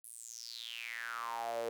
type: tone with high-pass filter sweep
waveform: sawtooth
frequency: 116.54 Hz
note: A#2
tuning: in tune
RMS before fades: -42 dBFS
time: 0.04-1.69 s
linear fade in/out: 0 ms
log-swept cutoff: 11000 to 470 Hz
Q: 7.8
effects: none